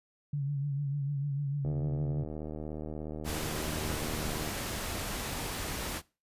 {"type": "tone with vibrato", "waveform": "sine", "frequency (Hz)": 141.4, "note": "C#3", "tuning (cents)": 35, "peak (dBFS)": -29, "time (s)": [0.33, 2.24], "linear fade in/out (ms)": 5, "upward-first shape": "triangle", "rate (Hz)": 6.7, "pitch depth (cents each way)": 63}
{"type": "click train", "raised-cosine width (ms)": 2, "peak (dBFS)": -26, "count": 219, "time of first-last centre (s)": [1.65, 4.489], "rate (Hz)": 76.8}
{"type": "noise", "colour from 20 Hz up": "pink", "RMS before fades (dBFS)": -36, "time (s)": [3.24, 6.02], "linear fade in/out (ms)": 50}
{"effects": ["noise-tail reverb RT60 0.3 s tail -21 dB re dry", "resampled to 32000 Hz"]}